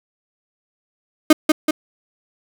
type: tone with echo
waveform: 35% pulse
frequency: 308.7 Hz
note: D#4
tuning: 14 cents flat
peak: -4 dBFS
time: 1.3-1.33 s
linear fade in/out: 5 ms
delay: 190 ms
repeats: 2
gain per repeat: -4 dB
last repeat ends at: 1.71 s
effects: none